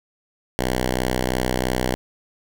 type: tone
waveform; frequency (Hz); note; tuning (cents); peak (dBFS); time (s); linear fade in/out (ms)
5% pulse; 63; B1; +35; -9; 0.59-1.95; 0
effects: none

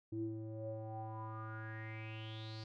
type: tone with low-pass filter sweep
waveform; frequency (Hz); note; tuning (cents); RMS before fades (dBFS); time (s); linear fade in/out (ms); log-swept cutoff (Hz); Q
square; 110; A2; 0; -45; 0.12-2.64; 5; 300 to 4700; 8
effects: none

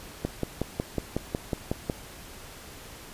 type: click train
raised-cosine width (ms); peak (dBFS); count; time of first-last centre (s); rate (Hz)
2; -13; 10; 0.25-1.898; 5.46
effects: pink hiss -45 dBFS RMS until 3.13 s + resampled to 32000 Hz

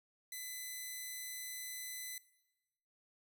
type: tone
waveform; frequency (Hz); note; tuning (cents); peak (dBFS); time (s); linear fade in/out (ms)
5% pulse; 2010; B6; +30; -33; 0.32-2.18; 2
effects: noise-tail reverb RT60 1.0 s tail -19 dB re dry

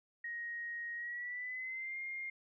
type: tone with pitch glide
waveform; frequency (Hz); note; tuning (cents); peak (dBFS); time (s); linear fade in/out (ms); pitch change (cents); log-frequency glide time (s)
sine; 1879 to 2121; A#6 to C7; +13 to +23; -39; 0.24-2.3; 5; +210; 0.95-1.98
effects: none

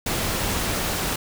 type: noise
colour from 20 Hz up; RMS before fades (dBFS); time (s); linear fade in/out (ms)
pink; -25; 0.06-1.16; 5
effects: none

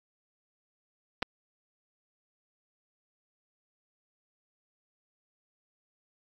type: clicks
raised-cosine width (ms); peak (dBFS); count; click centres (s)
0.3; -18 / -12; 2; 1.223 / 1.227
effects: AAC 48 kbps

